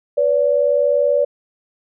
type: tone pair together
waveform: sine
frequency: 493.9 / 574.1 Hz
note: B4 / D5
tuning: 0 / -39 cents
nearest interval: minor third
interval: 261 cents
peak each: -18 / -14 dBFS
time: 0.17-1.25 s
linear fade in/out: 10 ms
effects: none